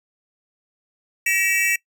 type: tone cluster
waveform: square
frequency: 1908 / 2294 / 2665 Hz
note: A#6 / D7 / E7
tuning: +40 / -41 / +18 cents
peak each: -23 dBFS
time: 1.26-1.76 s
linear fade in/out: 5 ms
effects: noise-tail reverb RT60 0.1 s tail -22 dB re dry